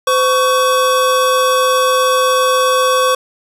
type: tone pair together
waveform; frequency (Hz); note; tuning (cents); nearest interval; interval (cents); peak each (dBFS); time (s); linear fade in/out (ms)
square; 512 / 1123.1; C5 / C#6; -38 / +22; octave + major second; 1360; -14; 0.07-3.15; 5
effects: resampled to 32000 Hz + 7-bit